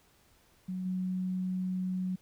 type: tone with level steps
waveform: sine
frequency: 184.7 Hz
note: F#3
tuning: 3 cents flat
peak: -33 / -30 dBFS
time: 0.68-2.16 s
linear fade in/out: 10 ms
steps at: 0.85 s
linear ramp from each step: 10 ms
effects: pink hiss -65 dBFS RMS until 2.21 s